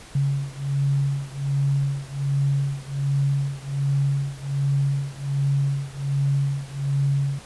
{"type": "beating tone pair", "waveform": "sine", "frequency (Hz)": [138.59, 139.89], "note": ["C#3", "C#3"], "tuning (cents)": [0, 16], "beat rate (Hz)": 1.3, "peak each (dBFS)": [-23, -24], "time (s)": [0.15, 7.39], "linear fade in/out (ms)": 5, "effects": ["pink hiss -44 dBFS RMS until 7.45 s", "resampled to 24000 Hz"]}